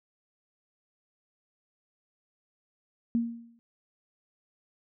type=tone with exponential decay; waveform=sine; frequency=233.1 Hz; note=A#3; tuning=in tune; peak=-21 dBFS; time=3.15-3.59 s; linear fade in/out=0 ms; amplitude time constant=95 ms; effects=none